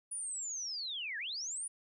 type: linear two-way sweep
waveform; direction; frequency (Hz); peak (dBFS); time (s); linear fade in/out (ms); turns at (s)
sine; down then up; 9800 to 1623 to 9800; -37; 0.11-1.68; 10; 1.18
effects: none